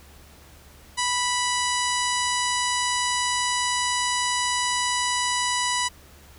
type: harmonic tone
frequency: 985 Hz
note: B5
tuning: 5 cents flat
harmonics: 1 / 2 / 3 / 4 / 5 / 6 / 7 / 8 / 9 / 10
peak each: -26 / -29 / -31 / -32 / -33 / -34 / -34 / -35 / -36 / -36 dBFS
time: 0.97-5.89 s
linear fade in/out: 20 ms
effects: added 73 Hz sine -51 dBFS peak until 6.38 s + pink hiss -51 dBFS RMS until 6.38 s